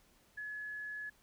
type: tone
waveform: sine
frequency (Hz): 1700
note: G#6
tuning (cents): +40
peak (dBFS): -40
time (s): 0.37-1.1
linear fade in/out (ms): 10
effects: pink hiss -68 dBFS RMS until 1.22 s